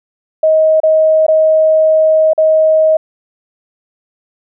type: tone with dropouts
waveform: sine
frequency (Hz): 630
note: D#5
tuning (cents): +21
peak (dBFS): -6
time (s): 0.43-2.97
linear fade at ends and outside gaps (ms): 5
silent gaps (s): 0.802-0.833 / 1.266-1.282 / 2.334-2.378
effects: none